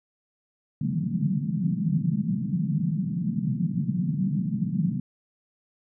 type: band-pass noise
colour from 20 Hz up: white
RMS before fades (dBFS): -26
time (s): 0.81-5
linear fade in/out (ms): 5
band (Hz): 140 to 210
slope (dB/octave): 48
effects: none